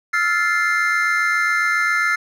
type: chord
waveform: triangle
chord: F major seventh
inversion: third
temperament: just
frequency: 1309.6 / 1396.9 / 1746.1 / 2095 Hz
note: E6 / F6 / A6 / C7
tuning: -12 / 0 / -14 / +2 cents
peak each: -23 / -19 / -20 / -19 dBFS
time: 0.13-2.16 s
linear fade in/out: 10 ms
effects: none